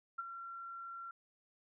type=tone with ADSR envelope; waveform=sine; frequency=1366 Hz; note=F6; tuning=39 cents flat; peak=-35 dBFS; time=0.18-1.11 s; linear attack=11 ms; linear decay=28 ms; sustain=-9 dB; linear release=3 ms; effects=none